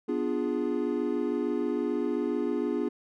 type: chord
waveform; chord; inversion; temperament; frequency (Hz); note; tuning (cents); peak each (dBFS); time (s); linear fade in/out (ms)
triangle; B diminished seventh; none; equal; 246.9 / 293.7 / 349.2 / 415.3; B3 / D4 / F4 / Ab4; 0 / 0 / 0 / 0; -30; 0.08-2.89; 10
effects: none